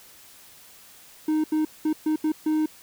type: tone bursts at uneven times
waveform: triangle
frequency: 310 Hz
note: D#4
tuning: 6 cents flat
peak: -18 dBFS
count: 6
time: 1.28-1.44 / 1.52-1.65 / 1.85-1.93 / 2.06-2.16 / 2.24-2.32 / 2.46-2.66 s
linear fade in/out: 5 ms
effects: white hiss -50 dBFS RMS until 2.82 s